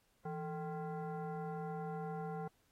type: tone with frequency modulation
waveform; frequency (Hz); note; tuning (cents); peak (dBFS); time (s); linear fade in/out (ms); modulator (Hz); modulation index
sine; 165.9; E3; +11; -39; 0.25-2.48; 5; 610; 1.2
effects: pink hiss -75 dBFS RMS until 2.71 s + AAC 48 kbps